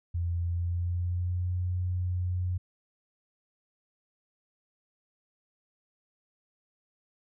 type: tone with pitch glide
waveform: sine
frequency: 85.9 to 90.17 Hz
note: F2 to F#2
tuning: -28 to -44 cents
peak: -27 dBFS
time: 0.14-2.58 s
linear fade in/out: 10 ms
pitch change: +84 cents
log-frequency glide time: 0.44-1.53 s
effects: none